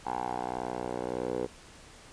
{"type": "tone with band-pass filter sweep", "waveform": "10% pulse", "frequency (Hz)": 61.7, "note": "B1", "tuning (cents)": -1, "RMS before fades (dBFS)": -34, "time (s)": [0.05, 1.47], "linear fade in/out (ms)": 20, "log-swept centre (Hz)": [820, 490], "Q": 4.7, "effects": ["pink hiss -52 dBFS RMS until 2.12 s", "resampled to 22050 Hz"]}